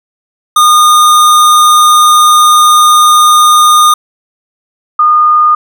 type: tone pair in turn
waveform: square / sine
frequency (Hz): 1222 / 1222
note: D#6 / D#6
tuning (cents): -32 / -32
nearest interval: unison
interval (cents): 0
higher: neither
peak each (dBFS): -3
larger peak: neither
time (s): 0.56-3.94 / 4.99-5.55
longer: first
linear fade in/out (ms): 5
effects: none